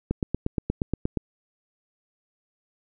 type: click train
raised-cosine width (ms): 3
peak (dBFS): -11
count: 10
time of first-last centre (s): 0.11-1.173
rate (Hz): 8.47
effects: none